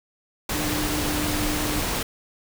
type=tone in noise; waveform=sine; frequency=300 Hz; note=D4; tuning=37 cents sharp; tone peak=-28 dBFS; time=0.55-1.8 s; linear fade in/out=5 ms; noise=pink; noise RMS=-26 dBFS; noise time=0.49-2.03 s; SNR=-5 dB; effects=none